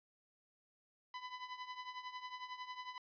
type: tone with tremolo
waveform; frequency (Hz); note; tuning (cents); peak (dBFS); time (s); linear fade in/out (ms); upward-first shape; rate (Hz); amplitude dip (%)
sawtooth; 1002; B5; +25; -38; 1.14-2.98; 2; triangle; 11; 80
effects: resampled to 11025 Hz